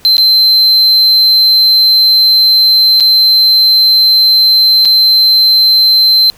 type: tone with dropouts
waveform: triangle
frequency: 4100 Hz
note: C8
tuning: 36 cents flat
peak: -3 dBFS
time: 0.05-6.3 s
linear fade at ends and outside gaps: 0 ms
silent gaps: 0.168-0.181 / 3-3.006 / 4.85-4.855 s
effects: pink hiss -42 dBFS RMS until 6.37 s